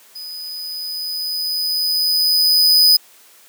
45% pulse tone with level ramp, 4992 Hz, D#8, 5 cents sharp, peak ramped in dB -29 to -7 dBFS, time 0.15-2.97 s, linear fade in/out 10 ms, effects white hiss -48 dBFS RMS until 3.48 s + high-pass 300 Hz 12 dB/octave

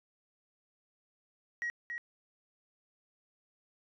sine tone with echo, 1900 Hz, A#6, 33 cents sharp, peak -31 dBFS, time 1.62-1.7 s, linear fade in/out 0 ms, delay 280 ms, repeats 1, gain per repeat -5 dB, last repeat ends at 1.98 s, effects tanh soft clip ceiling -30 dBFS

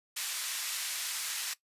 white band-pass noise, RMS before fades -36 dBFS, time 0.16-1.54 s, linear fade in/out 10 ms, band 1500 to 10000 Hz, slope 12 dB/octave, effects noise-tail reverb RT60 0.1 s tail -17 dB re dry + resampled to 32000 Hz

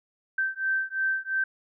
sine beating tone pair, 1554 / 1556.9 Hz, G6 / G6, -16 / -12 cents, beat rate 2.9 Hz, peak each -28 / -28 dBFS, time 0.38-1.44 s, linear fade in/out 5 ms, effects none

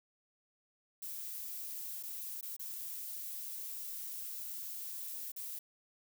violet noise with dropouts, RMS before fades -43 dBFS, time 1.02-5.59 s, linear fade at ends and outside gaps 5 ms, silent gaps 2.029-2.033 / 2.411-2.427 / 2.566-2.594 / 5.319-5.362 s, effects none

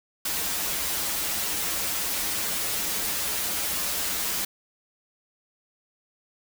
white noise with comb filter, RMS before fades -28 dBFS, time 0.25-4.45 s, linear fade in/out 5 ms, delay 7.9 ms, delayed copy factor -0.9, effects none

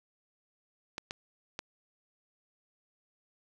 clicks, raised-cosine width 0.2 ms, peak -19 dBFS, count 3, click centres 0.981 / 1.109 / 1.591 s, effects none

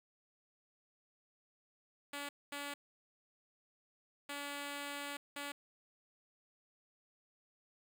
5% pulse tone bursts at uneven times, 285.8 Hz, D4, 47 cents flat, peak -30 dBFS, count 4, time 2.13-2.29 / 2.52-2.74 / 4.29-5.17 / 5.36-5.52 s, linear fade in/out 5 ms, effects none

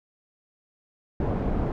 pink low-pass noise, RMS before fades -26 dBFS, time 1.2-1.72 s, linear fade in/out 2 ms, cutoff 660 Hz, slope 12 dB/octave, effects none

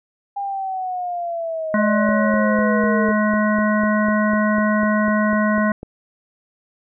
sine linear sweep, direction down, 807 to 442.6 Hz, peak -22 dBFS, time 0.36-3.12 s, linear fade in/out 10 ms
harmonic tone, 212.1 Hz, G#3, 37 cents sharp, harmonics 1 / 3 / 5 / 7 / 9, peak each -17 / -22 / -24 / -25 / -27 dBFS, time 1.74-5.72 s, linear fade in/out 2 ms
click train, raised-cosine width 2 ms, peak -18 dBFS, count 16, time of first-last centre 2.09-5.831 s, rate 4.01 Hz
effects none

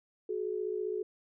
sine tone pair together, 370 / 425.2 Hz, F#4 / G#4, 0 / +41 cents, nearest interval major second, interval 241 cents, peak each -35 / -34 dBFS, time 0.29-1.03 s, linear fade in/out 5 ms, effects none

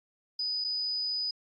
sine tone with dropouts, 4978 Hz, D#8, in tune, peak -29 dBFS, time 0.39-1.31 s, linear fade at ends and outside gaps 5 ms, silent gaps 0.642-0.645 s, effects AAC 32 kbps

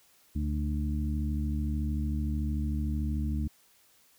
harmonic tone with a mistuned harmonic, 73.42 Hz, D2, in tune, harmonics 1 / 2 / 3 / 4, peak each -29 / -37 / -35 / -39 dBFS, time 0.35-3.48 s, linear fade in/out 10 ms, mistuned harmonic 4, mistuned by +29 cents, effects white hiss -63 dBFS RMS until 4.18 s

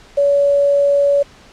sine tone with quantisation, 567 Hz, C#5, 39 cents sharp, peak -10 dBFS, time 0.17-1.23 s, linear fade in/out 10 ms, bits 6, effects pink hiss -44 dBFS RMS until 1.52 s + low-pass 6000 Hz 12 dB/octave

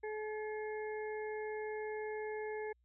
harmonic tone, 428.6 Hz, A4, 45 cents flat, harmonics 1 / 2 / 4 / 5, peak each -39 / -47 / -50 / -51 dBFS, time 0.03-2.73 s, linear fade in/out 10 ms, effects added 60 Hz sine -70 dBFS peak until 2.84 s

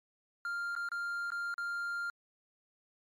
triangle tone with dropouts, 1396.9 Hz, F6, in tune, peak -32 dBFS, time 0.45-2.1 s, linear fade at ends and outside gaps 1 ms, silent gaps 0.752-0.763 / 0.888-0.917 / 1.304-1.319 / 1.541-1.58 s, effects MP3 64 kbps

